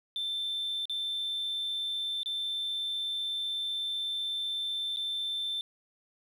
sine tone with dropouts, 3552 Hz, A7, 16 cents sharp, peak -29 dBFS, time 0.16-5.61 s, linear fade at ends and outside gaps 1 ms, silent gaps 0.855-0.896 / 2.232-2.259 / 4.962-4.97 s, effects tanh soft clip ceiling -28 dBFS + 10-bit

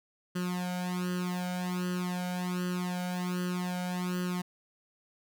sawtooth tone with flanger, 179.9 Hz, F#3, 48 cents flat, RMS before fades -33 dBFS, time 0.35-4.42 s, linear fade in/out 10 ms, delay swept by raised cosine 0.66 to 1.34 ms, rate 1.3 Hz, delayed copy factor +0.95, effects none

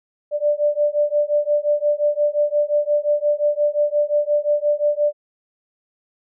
sine beating tone pair, 587.3 / 593 Hz, D5 / D5, 0 / +17 cents, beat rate 5.7 Hz, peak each -19 dBFS, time 0.31-5.13 s, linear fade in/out 50 ms, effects none

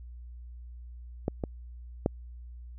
clicks, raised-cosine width 2 ms, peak -14 / -17 / -11 dBFS, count 3, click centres 1.281 / 1.438 / 2.061 s, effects added 60 Hz sine -42 dBFS peak until 2.78 s

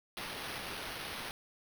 blue noise with sample-and-hold, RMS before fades -42 dBFS, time 0.17-1.31 s, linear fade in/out 0 ms, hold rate 7350 Hz, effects none

